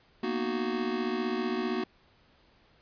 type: chord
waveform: square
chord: B major seventh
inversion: third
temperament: just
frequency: 231.5 / 246.9 / 308.7 / 370.4 Hz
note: A#3 / B3 / D#4 / F#4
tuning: -12 / 0 / -14 / +2 cents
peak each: -35 / -36 / -38 / -33 dBFS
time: 0.23-1.84 s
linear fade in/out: 5 ms
effects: pink hiss -63 dBFS RMS until 2.81 s + resampled to 11025 Hz